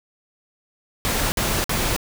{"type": "noise bursts", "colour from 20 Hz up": "pink", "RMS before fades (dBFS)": -22, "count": 3, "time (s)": [1.05, 1.964], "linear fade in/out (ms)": 0, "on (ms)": 270, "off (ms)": 52, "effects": []}